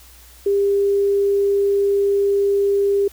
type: tone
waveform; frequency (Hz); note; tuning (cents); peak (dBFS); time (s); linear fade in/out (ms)
sine; 400; G4; +35; -14; 0.46-3.08; 5
effects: added 60 Hz sine -46 dBFS peak until 3.12 s + white hiss -47 dBFS RMS until 3.12 s